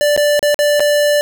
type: tone with dropouts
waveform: square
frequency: 587.3 Hz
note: D5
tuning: in tune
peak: -11 dBFS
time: 0.01-1.21 s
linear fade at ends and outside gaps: 0 ms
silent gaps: 0.164-0.176 / 0.393-0.428 / 0.544-0.59 / 0.796-0.804 s
effects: none